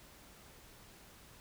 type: silence
effects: pink hiss -58 dBFS RMS until 1.4 s